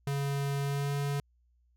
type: tone with pitch glide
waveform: square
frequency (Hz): 140.3 to 141.93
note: C#3 to C#3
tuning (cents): +21 to +41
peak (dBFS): -30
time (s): 0.07-1.2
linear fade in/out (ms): 2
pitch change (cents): +20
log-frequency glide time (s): 0.61-0.94
effects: added 60 Hz sine -65 dBFS peak until 1.76 s